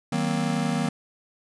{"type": "chord", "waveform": "square", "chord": "C half-diminished seventh", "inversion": "first", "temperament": "just", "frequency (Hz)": [156.98, 188.37, 235.5, 261.6], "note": ["Eb3", "Gb3", "Bb3", "C4"], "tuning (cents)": [16, 31, 18, 0], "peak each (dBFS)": [-29, -30, -28, -33], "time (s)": [0.12, 0.89], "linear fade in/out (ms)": 5, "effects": ["resampled to 24000 Hz"]}